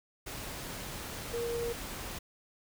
sine tone in noise, 470 Hz, A#4, 14 cents sharp, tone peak -32 dBFS, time 1.33-1.73 s, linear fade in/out 10 ms, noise pink, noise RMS -41 dBFS, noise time 0.26-2.19 s, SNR +6 dB, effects none

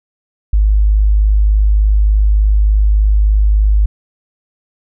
sine tone, 51.7 Hz, G#1, 7 cents flat, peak -7 dBFS, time 0.53-3.86 s, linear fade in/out 5 ms, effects none

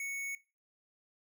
square tone, 2217 Hz, C#7, in tune, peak -37 dBFS, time 0-0.35 s, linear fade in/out 2 ms, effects noise-tail reverb RT60 0.3 s tail -19 dB re dry

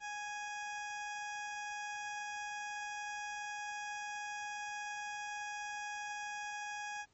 20% pulse tone, 830 Hz, G#5, 1 cent flat, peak -35 dBFS, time 0-7.06 s, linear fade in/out 50 ms, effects pink hiss -72 dBFS RMS until 7.13 s + MP3 32 kbps

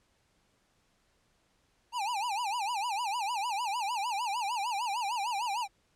square tone with vibrato, 880 Hz, A5, in tune, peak -31 dBFS, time 1.92-5.68 s, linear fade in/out 50 ms, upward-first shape sine, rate 6.6 Hz, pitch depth 210 cents each way, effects pink hiss -71 dBFS RMS until 5.95 s + low-pass 9000 Hz 12 dB/octave

